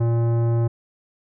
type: tone with tanh clipping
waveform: sine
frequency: 116.54 Hz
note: A#2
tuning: in tune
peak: -19 dBFS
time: 0-0.68 s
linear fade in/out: 10 ms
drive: 15 dB
effects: none